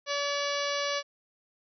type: harmonic tone with a mistuned harmonic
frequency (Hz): 572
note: D5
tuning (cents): -46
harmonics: 1 / 2 / 3 / 4 / 5 / 6 / 7 / 8 / 9 / 10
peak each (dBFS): -32 / -35 / -37 / -38 / -39 / -40 / -40 / -41 / -42 / -42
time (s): 0.06-1.03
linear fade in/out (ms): 50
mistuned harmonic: 10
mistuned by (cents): +38
effects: none